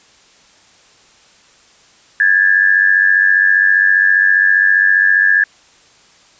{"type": "tone pair together", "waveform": "sine", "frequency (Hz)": [1648, 1743], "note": ["G#6", "A6"], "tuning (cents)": [-14, -17], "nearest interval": "minor second", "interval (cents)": 97, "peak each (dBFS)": -11, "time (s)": [2.2, 5.44], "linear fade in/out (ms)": 2, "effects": ["white hiss -48 dBFS RMS until 6.39 s", "resampled to 16000 Hz"]}